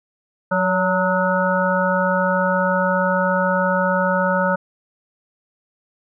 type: harmonic tone with a mistuned harmonic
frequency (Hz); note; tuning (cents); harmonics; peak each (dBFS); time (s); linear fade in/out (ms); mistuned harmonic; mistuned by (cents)
183.1; F#3; -18; 1 / 3 / 5 / 7 / 8; -22 / -20 / -23 / -24 / -23; 0.51-4.56; 10; 3; +45
effects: none